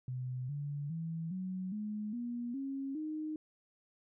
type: tone with pitch steps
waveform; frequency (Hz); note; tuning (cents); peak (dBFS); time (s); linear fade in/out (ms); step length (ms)
sine; 127 / 144.21 / 163.75 / 185.94 / 211.1 / 239.7 / 272.2 / 309.1; B2 / D3 / E3 / F#3 / G#3 / A#3 / C#4 / D#4; +49 / -31 / -11 / +9 / +29 / +48 / -31 / -11; -36; 0.08-3.36; 2; 410
effects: none